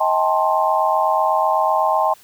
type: chord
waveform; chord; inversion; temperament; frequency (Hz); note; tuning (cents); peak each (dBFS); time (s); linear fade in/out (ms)
sine; A half-diminished seventh; second; just; 633.6 / 792 / 880 / 1056; Eb5 / G5 / A5 / C6; +31 / +18 / 0 / +16; -20; 0-2.14; 10
effects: white hiss -49 dBFS RMS until 2.23 s